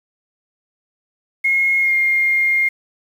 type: tone with pitch glide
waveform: sine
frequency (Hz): 2156 to 2124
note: C#7 to C7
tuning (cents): -49 to +25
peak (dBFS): -13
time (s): 1.44-2.69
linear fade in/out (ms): 10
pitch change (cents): -26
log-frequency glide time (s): 1.8-1.93
effects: 7-bit